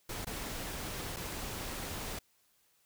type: noise with dropouts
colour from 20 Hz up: pink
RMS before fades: -40 dBFS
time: 0.09-2.19 s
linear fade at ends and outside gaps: 5 ms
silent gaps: 0.248-0.268 / 1.163-1.167 s
effects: white hiss -71 dBFS RMS until 2.85 s